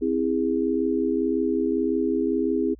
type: chord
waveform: sine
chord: C augmented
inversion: none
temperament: just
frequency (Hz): 261.6 / 327 / 408.8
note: C4 / E4 / G#4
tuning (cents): 0 / -14 / -27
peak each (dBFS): -25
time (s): 0.01-2.75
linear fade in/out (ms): 20
effects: added 58 Hz sine -46 dBFS peak until 2.79 s